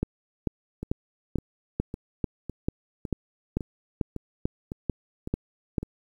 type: two click trains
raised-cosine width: 3 ms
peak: -12 / -20 dBFS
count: 14 / 10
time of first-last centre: 0.03-5.782 / 0.83-5.83 s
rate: 2.26 / 1.8 Hz
effects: 9-bit